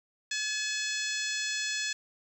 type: harmonic tone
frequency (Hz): 855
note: A5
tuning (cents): -50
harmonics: 2 / 3 / 4 / 5 / 6 / 7 / 8 / 9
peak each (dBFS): -35 / -37 / -38 / -39 / -40 / -40 / -41 / -42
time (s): 0.31-1.93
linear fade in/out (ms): 5
effects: 10-bit